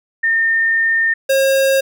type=tone pair in turn; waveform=sine / square; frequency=1817 / 539.6 Hz; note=A#6 / C#5; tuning=-45 / -47 cents; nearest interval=octave + major sixth; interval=2102 cents; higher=first; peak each=-12 dBFS; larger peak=neither; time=0.23-1.14 / 1.29-1.81 s; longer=first; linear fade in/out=10 ms; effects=none